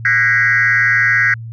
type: tone with frequency modulation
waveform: sine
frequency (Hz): 1761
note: A6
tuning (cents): +1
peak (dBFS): -9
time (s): 0.05-1.34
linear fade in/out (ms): 2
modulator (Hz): 134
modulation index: 2.2
effects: tanh soft clip ceiling -5 dBFS + added 114 Hz sine -26 dBFS peak until 1.52 s